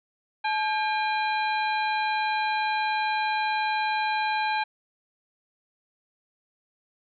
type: harmonic tone with a mistuned harmonic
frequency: 803 Hz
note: G5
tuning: 41 cents sharp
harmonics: 1 / 2 / 3 / 4 / 5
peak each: -25 / -31 / -32 / -41 / -37 dBFS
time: 0.44-4.64 s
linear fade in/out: 10 ms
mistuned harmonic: 1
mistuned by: +120 cents
effects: none